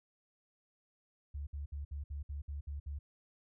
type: tone bursts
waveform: sine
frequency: 71.8 Hz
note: D2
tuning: 39 cents flat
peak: -38 dBFS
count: 9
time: 1.34-2.99 s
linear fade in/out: 10 ms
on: 130 ms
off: 60 ms
effects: none